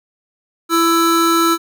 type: tone pair together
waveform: square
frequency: 334.2 / 1322.2 Hz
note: E4 / E6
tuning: +24 / +5 cents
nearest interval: 2 octaves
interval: 2381 cents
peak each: -15 / -15 dBFS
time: 0.69-1.58 s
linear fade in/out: 50 ms
effects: none